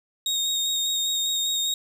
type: tone with vibrato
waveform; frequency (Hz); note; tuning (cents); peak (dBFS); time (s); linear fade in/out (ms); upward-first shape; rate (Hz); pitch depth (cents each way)
30% pulse; 3729; A#7; 0; -20; 0.26-1.74; 2; square; 5; 16
effects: none